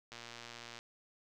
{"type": "click train", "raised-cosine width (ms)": 0.2, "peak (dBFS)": -30, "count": 80, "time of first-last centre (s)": [0.12, 0.789], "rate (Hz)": 118, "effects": []}